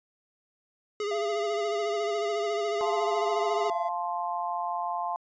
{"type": "tone with vibrato", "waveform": "square", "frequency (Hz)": 413.2, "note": "G#4", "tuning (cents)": -9, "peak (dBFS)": -29, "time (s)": [1, 3.7], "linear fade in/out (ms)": 2, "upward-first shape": "sine", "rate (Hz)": 14, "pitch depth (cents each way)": 47}
{"type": "tone", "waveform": "triangle", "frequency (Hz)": 678, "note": "E5", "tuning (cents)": 49, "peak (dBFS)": -29, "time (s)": [1.11, 3.89], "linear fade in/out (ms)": 5}
{"type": "chord", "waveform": "sine", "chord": "F major", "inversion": "none", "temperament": "just", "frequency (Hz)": [698.5, 873.1, 1047.7], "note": ["F5", "A5", "C6"], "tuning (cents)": [0, -14, 2], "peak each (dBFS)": [-32, -33, -33], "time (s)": [2.81, 5.16], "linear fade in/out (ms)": 0}
{"effects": ["resampled to 16000 Hz"]}